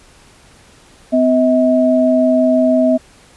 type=tone pair together; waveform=sine; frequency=254 / 640 Hz; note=B3 / D#5; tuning=+49 / +49 cents; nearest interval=octave + major third; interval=1600 cents; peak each=-12 dBFS; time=1.12-2.98 s; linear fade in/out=20 ms; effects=pink hiss -46 dBFS RMS until 3.36 s + resampled to 24000 Hz